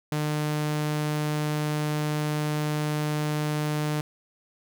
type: tone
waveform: sawtooth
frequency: 150.8 Hz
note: D3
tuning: 46 cents sharp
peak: -21 dBFS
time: 0.12-4.01 s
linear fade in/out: 2 ms
effects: none